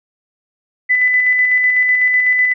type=tone with tremolo; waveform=sine; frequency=2000 Hz; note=B6; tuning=21 cents sharp; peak=-9 dBFS; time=0.89-2.54 s; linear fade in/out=20 ms; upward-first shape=square; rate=8 Hz; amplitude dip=30%; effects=none